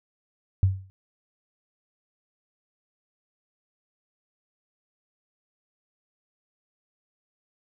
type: tone with exponential decay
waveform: sine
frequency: 95.3 Hz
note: G2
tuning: 48 cents flat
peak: -13 dBFS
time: 0.63-0.9 s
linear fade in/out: 0 ms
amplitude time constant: 58 ms
effects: none